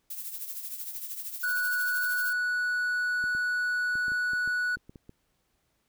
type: noise with tremolo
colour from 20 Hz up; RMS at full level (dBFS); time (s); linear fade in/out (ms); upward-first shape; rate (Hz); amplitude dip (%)
violet; -35; 0.1-2.33; 5; triangle; 13; 65
type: tone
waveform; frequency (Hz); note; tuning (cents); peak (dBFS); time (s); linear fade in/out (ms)
triangle; 1473; F#6; -8; -24; 1.43-4.76; 10
type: clicks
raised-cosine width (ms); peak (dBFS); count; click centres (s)
3; -33; 11; 3.24 / 3.35 / 3.955 / 4.082 / 4.119 / 4.334 / 4.476 / 4.77 / 4.895 / 4.958 / 5.094
effects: pink hiss -74 dBFS RMS until 5.88 s